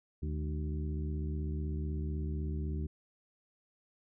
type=harmonic tone with a mistuned harmonic; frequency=76 Hz; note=D#2; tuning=40 cents flat; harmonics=1 / 2 / 3 / 4 / 5; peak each=-34 / -40 / -44 / -46 / -48 dBFS; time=0.22-2.87 s; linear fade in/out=10 ms; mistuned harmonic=3; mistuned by=-96 cents; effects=none